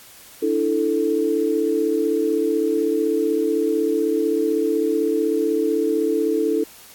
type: chord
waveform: sine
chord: D suspended second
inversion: none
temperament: equal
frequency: 293.7 / 329.6 / 440 Hz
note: D4 / E4 / A4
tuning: 0 / 0 / 0 cents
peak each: -24 / -22 / -20 dBFS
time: 0.42-6.64 s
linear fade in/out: 10 ms
effects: white hiss -45 dBFS RMS until 6.94 s + AAC 64 kbps